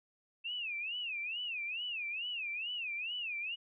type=tone with vibrato; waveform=sine; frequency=2637 Hz; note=E7; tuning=in tune; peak=-36 dBFS; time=0.44-3.56 s; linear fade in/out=20 ms; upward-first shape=sine; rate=2.3 Hz; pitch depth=210 cents each way; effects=none

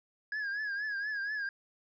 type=tone with vibrato; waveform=triangle; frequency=1661.2 Hz; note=G#6; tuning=in tune; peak=-31 dBFS; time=0.32-1.49 s; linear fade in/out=2 ms; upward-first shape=triangle; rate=4.2 Hz; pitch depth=95 cents each way; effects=resampled to 16000 Hz

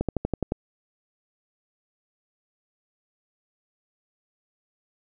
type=slowing click train; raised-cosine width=2 ms; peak=-11 dBFS; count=7; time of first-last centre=0.01-0.521 s; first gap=77 ms; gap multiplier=1.04; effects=none

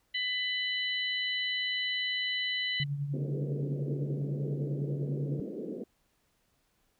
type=harmonic tone; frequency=998 Hz; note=B5; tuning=18 cents sharp; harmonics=2 / 3 / 4; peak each=-33 / -33 / -37 dBFS; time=0.14-2.84 s; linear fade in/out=10 ms
type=tone with tremolo; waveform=sine; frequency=142.5 Hz; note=C#3; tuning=48 cents sharp; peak=-28 dBFS; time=2.8-5.4 s; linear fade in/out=0 ms; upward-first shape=triangle; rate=10 Hz; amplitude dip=60%
type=band-pass noise; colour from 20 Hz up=white; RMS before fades=-39 dBFS; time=3.13-5.84 s; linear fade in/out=5 ms; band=180 to 480 Hz; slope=48 dB/octave
effects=pink hiss -73 dBFS RMS until 6.99 s

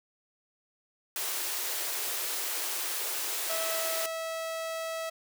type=high-pass noise; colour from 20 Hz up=white; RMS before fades=-33 dBFS; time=1.16-4.06 s; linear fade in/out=2 ms; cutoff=320 Hz; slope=96 dB/octave
type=tone; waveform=sawtooth; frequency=651 Hz; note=E5; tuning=22 cents flat; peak=-29 dBFS; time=3.49-5.1 s; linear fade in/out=10 ms
effects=none

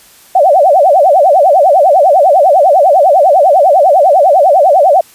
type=tone with vibrato; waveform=sine; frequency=659.3 Hz; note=E5; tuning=in tune; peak=-3 dBFS; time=0.35-5.01 s; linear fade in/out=5 ms; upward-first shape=sine; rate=10 Hz; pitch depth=290 cents each way; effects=white hiss -41 dBFS RMS until 5.14 s + resampled to 32000 Hz

